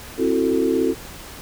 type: chord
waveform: sine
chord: F# half-diminished seventh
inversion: second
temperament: just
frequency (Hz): 266.4 / 333 / 370 / 444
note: C4 / E4 / F#4 / A4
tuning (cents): +31 / +18 / 0 / +16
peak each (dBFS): -22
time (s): 0.17-0.95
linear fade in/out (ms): 50
effects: pink hiss -38 dBFS RMS until 1.41 s